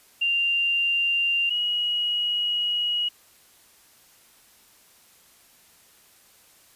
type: tone pair in turn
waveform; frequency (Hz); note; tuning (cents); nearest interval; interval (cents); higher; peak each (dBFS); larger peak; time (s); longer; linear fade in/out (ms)
sine; 2785 / 2901; F7 / F#7; -5 / -35; minor second; 70; second; -20 / -22; first; 0.21-1.5 / 1.5-3.09; second; 10
effects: white hiss -56 dBFS RMS until 6.75 s + resampled to 32000 Hz